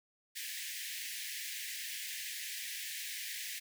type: high-pass noise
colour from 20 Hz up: pink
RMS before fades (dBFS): -42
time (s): 0.35-3.6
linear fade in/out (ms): 20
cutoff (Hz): 1700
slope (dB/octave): 96
effects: none